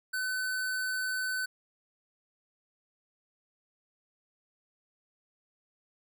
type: tone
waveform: square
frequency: 1513 Hz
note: F#6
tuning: 38 cents sharp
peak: -31 dBFS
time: 0.13-1.46 s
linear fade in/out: 10 ms
effects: none